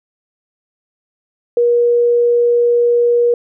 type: tone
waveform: sine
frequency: 477.6 Hz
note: A#4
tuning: 42 cents sharp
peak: -9 dBFS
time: 1.57-3.34 s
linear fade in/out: 2 ms
effects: none